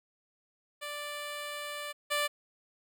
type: tone pair in turn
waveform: 10% pulse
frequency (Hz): 587.3 / 587.3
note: D5 / D5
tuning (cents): 0 / 0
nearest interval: unison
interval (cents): 0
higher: neither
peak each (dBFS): -29 / -20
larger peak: second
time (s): 0.81-1.93 / 2.1-2.28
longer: first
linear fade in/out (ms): 20
effects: none